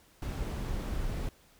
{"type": "noise", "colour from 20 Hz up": "brown", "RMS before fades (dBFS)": -34, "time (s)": [0.22, 1.29], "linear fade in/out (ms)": 2, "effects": ["pink hiss -62 dBFS RMS until 1.59 s"]}